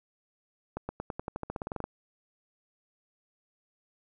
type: accelerating click train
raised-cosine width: 1 ms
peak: -20 dBFS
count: 16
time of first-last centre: 0.77-1.841 s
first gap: 120 ms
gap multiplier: 0.92
effects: none